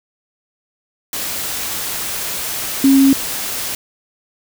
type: tone in noise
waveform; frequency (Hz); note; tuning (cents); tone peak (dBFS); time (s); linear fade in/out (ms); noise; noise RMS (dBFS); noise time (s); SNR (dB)
sine; 271.7; C#4; -35; -7; 2.84-3.13; 2; white; -23; 1.13-3.75; +13
effects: none